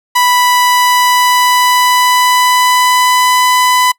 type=tone with pitch glide; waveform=sawtooth; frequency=987.8 to 1000.4 Hz; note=B5 to B5; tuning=0 to +22 cents; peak=-4 dBFS; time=0.15-3.92 s; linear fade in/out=10 ms; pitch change=+22 cents; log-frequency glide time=0.58-3.38 s; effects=noise-tail reverb RT60 0.1 s tail -22 dB re dry